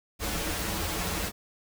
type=noise with comb filter; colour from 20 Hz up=pink; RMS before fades=-31 dBFS; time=0.19-1.32 s; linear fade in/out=50 ms; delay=7.8 ms; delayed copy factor=-0.75; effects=none